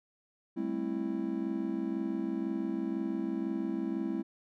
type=chord; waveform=triangle; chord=A minor seventh; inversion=third; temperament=just; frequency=198 / 220 / 264 / 330 Hz; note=G3 / A3 / C4 / E4; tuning=+18 / 0 / +16 / +2 cents; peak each=-36 / -36 / -35 / -33 dBFS; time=0.56-4.23 s; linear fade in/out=20 ms; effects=none